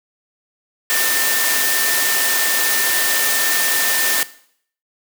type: tone in noise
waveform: sine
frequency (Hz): 1800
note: A6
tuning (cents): +39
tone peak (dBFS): -22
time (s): 0.9-4.23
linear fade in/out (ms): 0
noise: white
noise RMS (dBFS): -18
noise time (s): 0.9-4.23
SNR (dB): -7
effects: noise-tail reverb RT60 0.6 s tail -17 dB re dry + high-pass 300 Hz 12 dB/octave